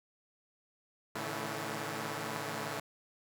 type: tone cluster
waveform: 5% pulse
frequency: 110.7 / 142.8 / 159.3 / 165.9 / 217.9 Hz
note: A2 / D3 / D#3 / E3 / A3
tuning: +11 / -48 / +41 / +11 / -17 cents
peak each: -31 / -30 / -32 / -35 / -32 dBFS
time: 1.15-2.8 s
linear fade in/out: 5 ms
effects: none